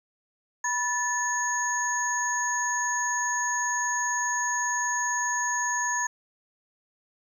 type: tone cluster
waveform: sine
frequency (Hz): 976 / 1751 / 6630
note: B5 / A6 / G#8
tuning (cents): -21 / -9 / -4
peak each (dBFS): -29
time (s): 0.64-6.07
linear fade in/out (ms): 5
effects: 9-bit